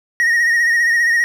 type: tone with vibrato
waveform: triangle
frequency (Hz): 1872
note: A#6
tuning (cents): +7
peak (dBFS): -10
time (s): 0.2-1.24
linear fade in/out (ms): 0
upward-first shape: triangle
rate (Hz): 15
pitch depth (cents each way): 54
effects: none